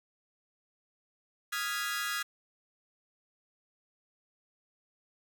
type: chord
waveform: sawtooth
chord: F half-diminished seventh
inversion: third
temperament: equal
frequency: 1244.5 / 1396.9 / 1661.2 / 1975.5 Hz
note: Eb6 / F6 / Ab6 / Cb7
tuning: 0 / 0 / 0 / 0 cents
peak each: -35 / -34 / -32 / -37 dBFS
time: 1.52-2.23 s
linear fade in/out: 10 ms
effects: none